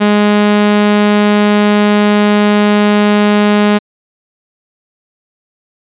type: tone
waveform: sawtooth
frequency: 207.7 Hz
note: G#3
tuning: in tune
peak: -3 dBFS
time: 0-3.79 s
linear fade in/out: 20 ms
effects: resampled to 8000 Hz